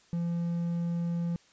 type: tone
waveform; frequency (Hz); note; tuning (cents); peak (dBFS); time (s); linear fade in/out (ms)
triangle; 170.7; F3; -39; -26; 0.13-1.36; 0
effects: white hiss -62 dBFS RMS until 1.52 s + resampled to 16000 Hz